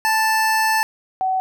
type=tone pair in turn; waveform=25% pulse / sine; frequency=880 / 754.3 Hz; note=A5 / F#5; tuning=0 / +33 cents; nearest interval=minor third; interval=267 cents; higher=first; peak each=-12 / -17 dBFS; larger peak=first; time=0.05-0.83 / 1.21-1.4 s; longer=first; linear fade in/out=0 ms; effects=none